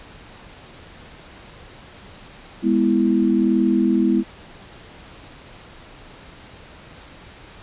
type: chord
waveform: sine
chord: E major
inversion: first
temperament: just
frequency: 206 / 247.2 / 329.6 Hz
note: G#3 / B3 / E4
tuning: -14 / +2 / 0 cents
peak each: -19 dBFS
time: 2.62-4.24 s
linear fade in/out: 50 ms
effects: pink hiss -43 dBFS RMS until 7.62 s + resampled to 8000 Hz